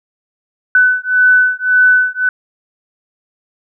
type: beating tone pair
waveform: sine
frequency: 1500 / 1501.8 Hz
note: F#6 / F#6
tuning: +23 / +25 cents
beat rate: 1.8 Hz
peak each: -11 dBFS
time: 0.75-2.29 s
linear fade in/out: 2 ms
effects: none